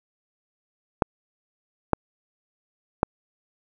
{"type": "clicks", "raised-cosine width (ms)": 1, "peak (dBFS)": -3, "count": 3, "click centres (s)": [1.022, 1.933, 3.031], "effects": []}